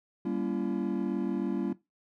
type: chord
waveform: triangle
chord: G diminished seventh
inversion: none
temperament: just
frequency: 196 / 235.2 / 282.2 / 338.7 Hz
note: G3 / Bb3 / Db4 / Fb4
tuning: 0 / +16 / +31 / +47 cents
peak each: -32 dBFS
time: 0.25-1.73 s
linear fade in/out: 5 ms
effects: noise-tail reverb RT60 0.2 s tail -17 dB re dry